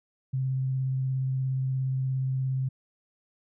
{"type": "tone with vibrato", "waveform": "sine", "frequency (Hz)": 131.6, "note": "C3", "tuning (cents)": 10, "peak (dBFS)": -25, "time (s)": [0.33, 2.69], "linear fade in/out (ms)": 10, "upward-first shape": "square", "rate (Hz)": 17, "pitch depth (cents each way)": 10, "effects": []}